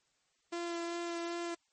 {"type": "tone with vibrato", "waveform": "sawtooth", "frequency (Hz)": 341.4, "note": "F4", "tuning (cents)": -39, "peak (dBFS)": -32, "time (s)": [0.52, 1.55], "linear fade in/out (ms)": 10, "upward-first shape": "sine", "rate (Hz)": 2.6, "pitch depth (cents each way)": 12, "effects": ["white hiss -75 dBFS RMS until 1.72 s", "MP3 32 kbps"]}